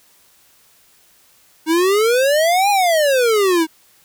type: exponential two-way sweep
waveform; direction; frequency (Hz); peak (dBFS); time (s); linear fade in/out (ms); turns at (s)
square; up then down; 311.1 to 830 to 311.1; -13; 1.66-3.67; 50; 2.7
effects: white hiss -53 dBFS RMS until 4.04 s